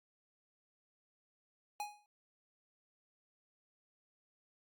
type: tone with exponential decay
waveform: square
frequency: 830.6 Hz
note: G#5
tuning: in tune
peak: -36 dBFS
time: 1.8-2.06 s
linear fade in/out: 1 ms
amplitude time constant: 56 ms
effects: Opus 48 kbps